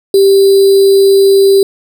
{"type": "tone with sample-and-hold", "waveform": "sine", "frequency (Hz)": 392, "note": "G4", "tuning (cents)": 0, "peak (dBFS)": -3, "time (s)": [0.14, 1.63], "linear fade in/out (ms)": 2, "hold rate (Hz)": 4410, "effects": []}